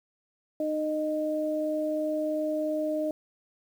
sine tone pair together, 306.7 / 616.2 Hz, D#4 / D#5, -25 / -17 cents, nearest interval octave, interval 1208 cents, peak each -30 / -28 dBFS, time 0.6-3.11 s, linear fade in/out 2 ms, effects 9-bit

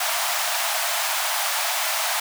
pink high-pass noise, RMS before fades -24 dBFS, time 0-2.2 s, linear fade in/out 5 ms, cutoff 620 Hz, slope 96 dB/octave, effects none

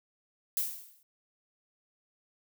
violet noise with exponential decay, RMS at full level -28 dBFS, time 0.57-1.03 s, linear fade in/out 1 ms, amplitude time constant 100 ms, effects none

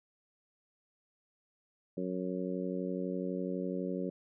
harmonic tone, 92 Hz, F#2, 9 cents flat, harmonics 2 / 3 / 4 / 5 / 6, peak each -37 / -39 / -40 / -41 / -42 dBFS, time 1.97-4.1 s, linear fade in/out 5 ms, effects none

